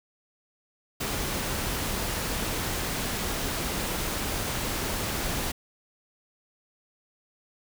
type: noise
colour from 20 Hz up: pink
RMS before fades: -30 dBFS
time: 1-5.52 s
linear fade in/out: 10 ms
effects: none